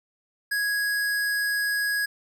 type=tone; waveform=square; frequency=1661.2 Hz; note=G#6; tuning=in tune; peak=-24 dBFS; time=0.51-2.06 s; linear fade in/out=10 ms; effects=none